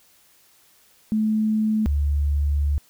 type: tone pair in turn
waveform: sine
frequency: 216.5 / 72.25 Hz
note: A3 / D2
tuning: -28 / -28 cents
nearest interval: octave + perfect fifth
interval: 1900 cents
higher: first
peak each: -18 dBFS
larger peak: neither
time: 1.12-1.86 / 1.86-2.78 s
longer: second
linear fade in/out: 0 ms
effects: white hiss -57 dBFS RMS until 2.89 s